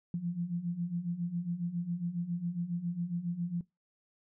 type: beating tone pair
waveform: sine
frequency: 168.6 / 175.9 Hz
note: E3 / F3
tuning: +39 / +13 cents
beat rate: 7.3 Hz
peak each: -38 / -33 dBFS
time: 0.14-3.61 s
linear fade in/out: 2 ms
effects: noise-tail reverb RT60 0.2 s tail -21 dB re dry